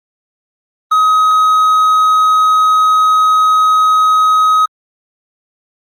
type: tone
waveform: triangle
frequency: 1265 Hz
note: D#6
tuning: 28 cents sharp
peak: -5 dBFS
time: 0.91-4.66 s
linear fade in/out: 10 ms
effects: Opus 24 kbps